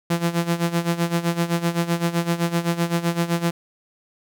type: tone with tremolo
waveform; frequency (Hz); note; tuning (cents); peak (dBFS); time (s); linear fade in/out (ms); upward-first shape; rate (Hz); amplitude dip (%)
sawtooth; 170; F3; -46; -13; 0.1-3.51; 5; sine; 7.8; 80
effects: none